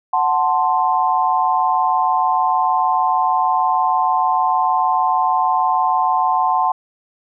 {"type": "chord", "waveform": "sine", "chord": "F# diminished", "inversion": "none", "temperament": "equal", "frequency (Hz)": [740, 880, 1046.5], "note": ["F#5", "A5", "C6"], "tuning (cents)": [0, 0, 0], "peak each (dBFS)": -18, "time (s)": [0.13, 6.72], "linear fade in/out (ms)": 5, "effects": []}